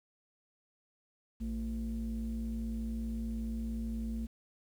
sine tone pair together, 56.79 / 225.4 Hz, A#1 / A3, -45 / +42 cents, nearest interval 2 octaves, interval 2387 cents, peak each -35 / -35 dBFS, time 1.4-4.27 s, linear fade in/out 20 ms, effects tanh soft clip ceiling -30 dBFS + 10-bit

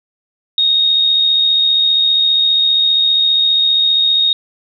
sine tone with amplitude modulation, 3729 Hz, A#7, in tune, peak -8 dBFS, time 0.58-4.33 s, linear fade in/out 2 ms, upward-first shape sine, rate 75 Hz, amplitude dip 35%, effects none

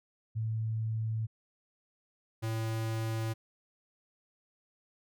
sine / square tone pair in turn, 111 / 112.03 Hz, A2 / A2, +16 / +32 cents, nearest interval unison, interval 16 cents, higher second, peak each -30 / -32 dBFS, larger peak first, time 0.35-1.27 / 2.42-3.34 s, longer neither, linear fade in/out 20 ms, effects none

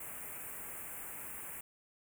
white band-stop noise, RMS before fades -45 dBFS, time 0-1.61 s, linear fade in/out 5 ms, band 2600 to 7900 Hz, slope 48 dB/octave, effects none

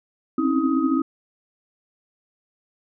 sine tone cluster, 256.8 / 267.4 / 282.2 / 321.2 / 1258 Hz, C4 / C4 / C#4 / E4 / D#6, -32 / +38 / +31 / -45 / +19 cents, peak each -29 / -21 / -29 / -22 / -29 dBFS, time 0.38-1.02 s, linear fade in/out 5 ms, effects none

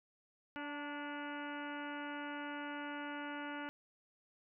harmonic tone with a mistuned harmonic, 290.1 Hz, D4, 21 cents flat, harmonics 1 / 2 / 3 / 4 / 5 / 6 / 7 / 8 / 9 / 10, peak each -45 / -51 / -48 / -54 / -47 / -55 / -55 / -57 / -58 / -56 dBFS, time 0.56-3.69 s, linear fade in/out 0 ms, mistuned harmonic 3, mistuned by +26 cents, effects none

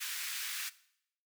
pink high-pass noise, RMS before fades -39 dBFS, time 0-0.7 s, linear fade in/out 20 ms, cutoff 1600 Hz, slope 24 dB/octave, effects noise-tail reverb RT60 0.7 s tail -18 dB re dry

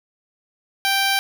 10% pulse tone, 784 Hz, G5, in tune, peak -9 dBFS, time 0.85-1.19 s, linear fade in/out 0 ms, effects none

